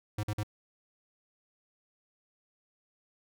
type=tone bursts; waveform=square; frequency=105.4 Hz; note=G#2; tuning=26 cents sharp; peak=-31 dBFS; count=3; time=0.18-0.433 s; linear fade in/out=5 ms; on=53 ms; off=47 ms; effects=none